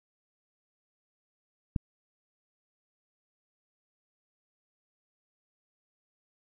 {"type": "click", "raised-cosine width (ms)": 5, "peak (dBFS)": -15, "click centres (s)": 1.762, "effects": []}